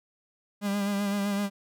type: tone with vibrato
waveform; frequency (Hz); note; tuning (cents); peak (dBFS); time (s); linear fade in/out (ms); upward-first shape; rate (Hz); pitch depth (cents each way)
45% pulse; 201.5; G3; +48; -26; 0.61-1.5; 50; sine; 7.8; 34
effects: none